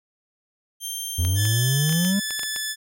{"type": "tone with pitch glide", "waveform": "10% pulse", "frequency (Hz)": [3165, 3105], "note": ["G7", "G7"], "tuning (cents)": [16, -17], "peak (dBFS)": -21, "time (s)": [0.8, 2.14], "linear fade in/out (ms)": 50, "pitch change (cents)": -33, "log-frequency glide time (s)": [1.24, 2]}
{"type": "exponential sweep", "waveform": "triangle", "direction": "up", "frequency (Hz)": [82.8, 205.8], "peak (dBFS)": -17, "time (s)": [1.18, 2.2], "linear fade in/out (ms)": 10}
{"type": "clicks", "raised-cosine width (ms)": 0.2, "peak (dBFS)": -16, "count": 9, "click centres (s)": [1.25, 1.453, 1.894, 1.926, 2.049, 2.307, 2.394, 2.433, 2.562]}
{"type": "tone", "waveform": "10% pulse", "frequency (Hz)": 1736, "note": "A6", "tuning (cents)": -24, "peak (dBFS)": -17, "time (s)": [1.35, 2.76], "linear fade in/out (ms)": 50}
{"effects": []}